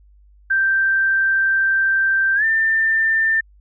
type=tone with pitch glide; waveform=sine; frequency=1568 to 1790.8 Hz; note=G6 to A6; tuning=0 to +30 cents; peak=-14 dBFS; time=0.5-3.41 s; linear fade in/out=10 ms; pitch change=+230 cents; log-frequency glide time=2.35-2.44 s; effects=added 50 Hz sine -47 dBFS peak until 3.6 s